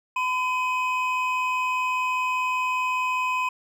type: tone pair together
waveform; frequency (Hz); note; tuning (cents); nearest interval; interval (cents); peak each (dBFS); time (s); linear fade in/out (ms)
triangle; 1011 / 2524; B5 / D#7; +40 / +24; octave + major third; 1584; -22 / -26; 0.16-3.49; 5
effects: none